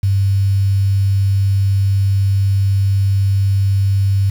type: tone with quantisation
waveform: sine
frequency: 98 Hz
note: G2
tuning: in tune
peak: -11 dBFS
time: 0.03-4.3 s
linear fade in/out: 5 ms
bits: 6
effects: none